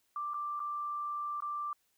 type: tone with dropouts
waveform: sine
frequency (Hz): 1178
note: D6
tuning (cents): +5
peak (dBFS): -34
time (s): 0.16-1.73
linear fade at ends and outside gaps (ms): 2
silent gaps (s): 0.336-0.342 / 0.595-0.601 / 1.404-1.422
effects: white hiss -75 dBFS RMS until 1.97 s